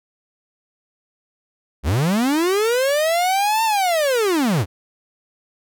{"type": "linear two-way sweep", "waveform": "45% pulse", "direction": "up then down", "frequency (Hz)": [58.27, 910, 76.7], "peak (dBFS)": -16, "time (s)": [1.83, 4.66], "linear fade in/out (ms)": 50, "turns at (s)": 3.64, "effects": []}